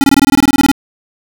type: tone bursts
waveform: square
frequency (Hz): 277.2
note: C#4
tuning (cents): 0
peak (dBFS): -6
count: 14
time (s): 0.01-0.715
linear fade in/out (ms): 0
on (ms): 29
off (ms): 23
effects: none